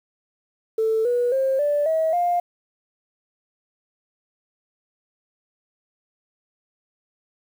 sine tone with pitch steps, 443 / 485.9 / 532.9 / 584.5 / 641.1 / 703.2 Hz, A4 / B4 / C5 / D5 / E5 / F5, +12 / -28 / +32 / -8 / -48 / +12 cents, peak -17 dBFS, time 0.78-2.4 s, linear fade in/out 5 ms, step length 270 ms, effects tanh soft clip ceiling -13 dBFS + 8-bit

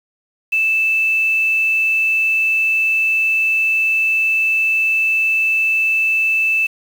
sine tone with quantisation, 2637 Hz, E7, in tune, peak -13 dBFS, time 0.52-6.67 s, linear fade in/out 10 ms, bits 6, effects none

